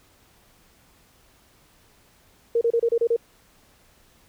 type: tone bursts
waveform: sine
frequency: 465.8 Hz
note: A#4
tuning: 1 cent flat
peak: -17 dBFS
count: 7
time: 2.55-3.164 s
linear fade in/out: 5 ms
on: 62 ms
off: 30 ms
effects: pink hiss -58 dBFS RMS until 4.28 s